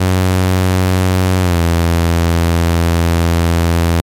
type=tone with pitch glide; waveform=sawtooth; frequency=92.5 to 84.33 Hz; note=F#2 to E2; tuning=0 to +40 cents; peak=-6 dBFS; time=0-4.01 s; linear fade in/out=10 ms; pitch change=-160 cents; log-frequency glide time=1.4-1.59 s; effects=MP3 64 kbps